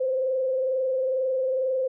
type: tone with frequency modulation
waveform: sine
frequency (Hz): 521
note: C5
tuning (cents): -7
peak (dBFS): -22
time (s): 0-1.88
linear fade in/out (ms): 10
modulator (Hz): 22.2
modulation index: 0.57
effects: none